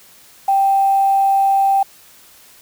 sine tone with quantisation, 784 Hz, G5, in tune, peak -11 dBFS, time 0.48-1.83 s, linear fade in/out 5 ms, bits 6, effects white hiss -46 dBFS RMS until 2.61 s

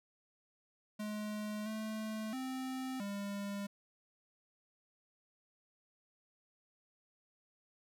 square tone with pitch steps, 211.2 / 217.6 / 260.3 / 201 Hz, G#3 / A3 / C4 / G3, +29 / -19 / -9 / +44 cents, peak -39 dBFS, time 0.99-3.67 s, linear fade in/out 10 ms, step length 670 ms, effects none

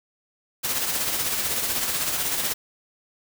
white noise with tremolo, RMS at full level -24 dBFS, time 0.63-2.54 s, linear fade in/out 20 ms, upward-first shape sine, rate 16 Hz, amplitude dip 40%, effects none

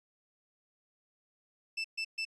30% pulse tone bursts, 2649 Hz, E7, 8 cents sharp, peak -30 dBFS, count 3, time 1.77-2.252 s, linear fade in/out 10 ms, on 74 ms, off 130 ms, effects resampled to 22050 Hz

